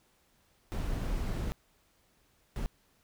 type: noise bursts at uneven times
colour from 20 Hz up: brown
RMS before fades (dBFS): -33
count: 2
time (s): 0.72-1.52 / 2.56-2.66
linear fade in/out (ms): 0
effects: pink hiss -69 dBFS RMS until 3.03 s